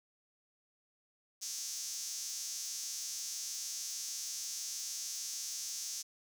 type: tone with high-pass filter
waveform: sawtooth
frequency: 226.4 Hz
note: A3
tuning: 50 cents sharp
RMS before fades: -41 dBFS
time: 1.41-6.03 s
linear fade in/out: 20 ms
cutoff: 5900 Hz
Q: 4
effects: none